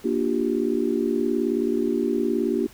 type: chord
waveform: sine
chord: G minor seventh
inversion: first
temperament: just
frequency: 235.2 / 294 / 352.8 / 392 Hz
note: Bb3 / D4 / F4 / G4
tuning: +16 / +2 / +18 / 0 cents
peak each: -26 dBFS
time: 0.04-2.67 s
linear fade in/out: 10 ms
effects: pink hiss -49 dBFS RMS until 2.73 s